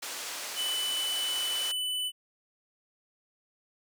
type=low-pass noise; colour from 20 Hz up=white; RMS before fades=-38 dBFS; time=0.02-1.72 s; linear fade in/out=10 ms; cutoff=8300 Hz; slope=12 dB/octave
type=tone; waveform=square; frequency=2993 Hz; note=F#7; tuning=19 cents sharp; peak=-30 dBFS; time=0.55-2.12 s; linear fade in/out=50 ms
effects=high-pass 400 Hz 12 dB/octave